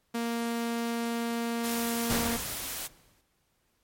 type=tone; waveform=sawtooth; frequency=233.2 Hz; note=A#3; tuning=1 cent sharp; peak=-25 dBFS; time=0.14-2.37 s; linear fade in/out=10 ms
type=noise; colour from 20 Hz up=white; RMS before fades=-36 dBFS; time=1.63-2.88 s; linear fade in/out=20 ms
type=noise with exponential decay; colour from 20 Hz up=pink; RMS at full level=-28 dBFS; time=2.1-3.21 s; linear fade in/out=1 ms; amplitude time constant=240 ms
effects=pink hiss -73 dBFS RMS until 3.83 s + MP3 64 kbps